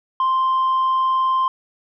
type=tone with tanh clipping; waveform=sine; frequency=1046.5 Hz; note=C6; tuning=in tune; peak=-16 dBFS; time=0.2-1.48 s; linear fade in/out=2 ms; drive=1 dB; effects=none